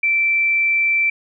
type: tone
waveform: sine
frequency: 2337 Hz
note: D7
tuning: 9 cents flat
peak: -14 dBFS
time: 0.03-1.1 s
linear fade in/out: 5 ms
effects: none